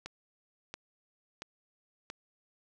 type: click train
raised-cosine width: 0.2 ms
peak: -23 dBFS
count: 4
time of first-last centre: 0.06-2.101 s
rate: 1.47 Hz
effects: none